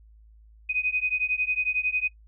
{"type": "beating tone pair", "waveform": "sine", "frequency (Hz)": [2495, 2506], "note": ["D#7", "D#7"], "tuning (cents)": [4, 12], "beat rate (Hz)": 11, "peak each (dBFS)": -27, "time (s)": [0.69, 2.08], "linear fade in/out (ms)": 10, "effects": ["noise-tail reverb RT60 0.1 s tail -19 dB re dry", "added 54 Hz sine -50 dBFS peak until 2.27 s"]}